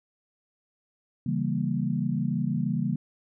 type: chord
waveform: sine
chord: C# diminished seventh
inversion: none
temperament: equal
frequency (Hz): 138.59 / 164.81 / 196 / 233.1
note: C#3 / E3 / G3 / Bb3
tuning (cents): 0 / 0 / 0 / 0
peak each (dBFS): -30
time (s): 1.26-2.96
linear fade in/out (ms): 5
effects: none